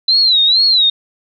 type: tone with vibrato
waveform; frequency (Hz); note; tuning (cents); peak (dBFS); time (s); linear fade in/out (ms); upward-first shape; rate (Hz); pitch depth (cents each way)
sine; 4000; B7; +21; -8; 0.08-0.9; 5; sine; 2.2; 140
effects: none